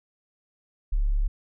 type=tone; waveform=sine; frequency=35.52 Hz; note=C#1; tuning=43 cents sharp; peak=-20 dBFS; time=0.92-1.28 s; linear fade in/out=10 ms; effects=none